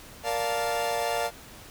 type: chord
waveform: 40% pulse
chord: Bb major seventh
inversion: none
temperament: equal with one note detuned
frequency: 466.2 / 582.9 / 698.5 / 880 Hz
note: Bb4 / D5 / F5 / A5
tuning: 0 / -13 / 0 / 0 cents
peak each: -32 / -31 / -29 / -32 dBFS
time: 0.23-1.31 s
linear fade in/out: 50 ms
effects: pink hiss -47 dBFS RMS until 1.7 s